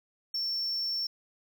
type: tone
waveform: triangle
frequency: 5430 Hz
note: F8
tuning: 50 cents flat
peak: -28 dBFS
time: 0.34-1.07 s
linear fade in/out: 5 ms
effects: none